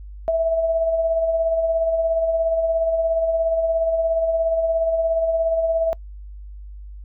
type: tone with tremolo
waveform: sine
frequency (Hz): 656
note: E5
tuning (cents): -9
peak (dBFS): -15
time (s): 0.28-5.93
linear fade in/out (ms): 0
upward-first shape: sine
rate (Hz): 17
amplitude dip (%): 40
effects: noise-tail reverb RT60 0.1 s tail -26 dB re dry + added 50 Hz sine -34 dBFS peak until 7.04 s